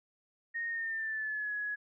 sine tone with pitch glide, 1855 to 1681.5 Hz, A#6 to G#6, -9 to +21 cents, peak -33 dBFS, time 0.54-1.76 s, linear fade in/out 20 ms, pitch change -170 cents, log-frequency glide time 0.68-1.53 s, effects none

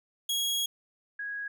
sawtooth / sine tone pair in turn, 3310 / 1655 Hz, G#7 / G#6, -6 / -6 cents, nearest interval octave, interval 1200 cents, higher first, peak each -24 / -33 dBFS, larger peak first, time 0.29-0.66 / 1.19-1.48 s, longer first, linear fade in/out 5 ms, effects none

